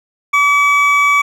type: tone pair together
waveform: triangle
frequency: 1147.3 / 2282 Hz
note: D6 / C#7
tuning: -41 / +50 cents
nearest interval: octave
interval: 1191 cents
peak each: -10 dBFS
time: 0.33-1.22 s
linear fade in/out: 10 ms
effects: none